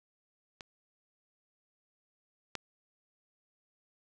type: clicks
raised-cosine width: 0.2 ms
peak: -26 / -18 dBFS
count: 2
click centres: 0.608 / 2.553 s
effects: none